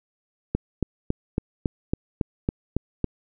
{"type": "click train", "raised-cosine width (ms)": 3, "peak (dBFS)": -9, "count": 10, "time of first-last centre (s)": [0.55, 3.043], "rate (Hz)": 3.61, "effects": []}